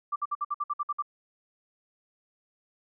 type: tone bursts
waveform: sine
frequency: 1174.7 Hz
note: D6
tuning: in tune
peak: -26 dBFS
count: 10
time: 0.12-1.024 s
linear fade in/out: 10 ms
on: 40 ms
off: 56 ms
effects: none